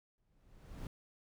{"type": "noise with exponential growth", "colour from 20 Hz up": "brown", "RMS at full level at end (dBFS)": -41, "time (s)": [0.18, 0.87], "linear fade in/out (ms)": 1, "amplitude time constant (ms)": 150, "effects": []}